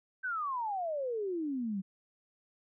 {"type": "exponential sweep", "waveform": "sine", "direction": "down", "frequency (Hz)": [1568, 185], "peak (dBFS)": -32, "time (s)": [0.23, 1.82], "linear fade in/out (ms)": 20, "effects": []}